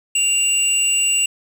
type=tone pair together; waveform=sine; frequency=2786 / 7891 Hz; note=F7 / B8; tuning=-5 / -2 cents; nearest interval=octave + tritone; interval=1803 cents; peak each=-16 dBFS; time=0.15-1.26 s; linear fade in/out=5 ms; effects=tanh soft clip ceiling -10 dBFS + 7-bit